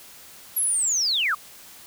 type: linear sweep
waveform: sine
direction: down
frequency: 11560 to 1064 Hz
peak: -20 dBFS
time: 0.56-1.35 s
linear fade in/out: 10 ms
effects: white hiss -46 dBFS RMS until 1.86 s